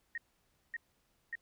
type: tone bursts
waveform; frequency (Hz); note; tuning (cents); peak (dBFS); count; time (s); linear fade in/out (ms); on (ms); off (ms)
sine; 1864.7; A#6; 0; -36; 3; 0.15-1.354; 2; 28; 560
effects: pink hiss -75 dBFS RMS until 1.41 s